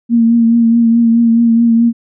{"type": "tone with vibrato", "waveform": "sine", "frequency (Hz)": 231.5, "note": "A#3", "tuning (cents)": -12, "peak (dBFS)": -6, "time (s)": [0.09, 1.93], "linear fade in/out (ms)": 50, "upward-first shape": "triangle", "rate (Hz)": 4.7, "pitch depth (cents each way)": 34, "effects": []}